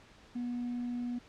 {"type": "tone with hard clipping", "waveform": "triangle", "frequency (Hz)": 242.8, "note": "B3", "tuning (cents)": -29, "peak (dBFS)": -33, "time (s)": [0.35, 1.19], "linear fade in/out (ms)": 10, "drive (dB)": 2, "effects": ["pink hiss -58 dBFS RMS until 1.28 s", "low-pass 5000 Hz 12 dB/octave"]}